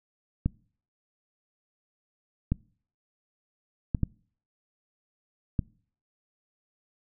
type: clicks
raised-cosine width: 5 ms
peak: -12 dBFS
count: 5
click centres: 0.46 / 2.52 / 3.948 / 4.033 / 5.592 s
effects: noise-tail reverb RT60 0.5 s tail -25 dB re dry